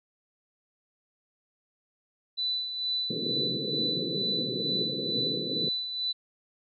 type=tone with tremolo; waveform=sine; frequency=3986 Hz; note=B7; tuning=15 cents sharp; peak=-26 dBFS; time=2.37-6.13 s; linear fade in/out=20 ms; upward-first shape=sine; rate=2.2 Hz; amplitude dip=55%
type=band-pass noise; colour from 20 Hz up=white; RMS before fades=-34 dBFS; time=3.1-5.69 s; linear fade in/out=5 ms; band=120 to 510 Hz; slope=96 dB/octave
effects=none